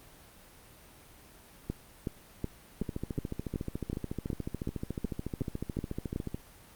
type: two click trains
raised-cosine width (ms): 3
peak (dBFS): -19 / -21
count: 13 / 50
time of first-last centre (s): 1.7-6.161 / 2.82-6.345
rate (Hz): 2.69 / 13.9
effects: pink hiss -55 dBFS RMS until 6.75 s + Opus 32 kbps